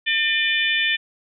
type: harmonic tone with a mistuned harmonic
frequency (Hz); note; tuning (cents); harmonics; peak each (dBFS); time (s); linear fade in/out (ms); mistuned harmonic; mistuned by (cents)
601; D5; +40; 3 / 4 / 5 / 6; -22 / -23 / -24 / -25; 0.06-0.97; 20; 6; -37
effects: none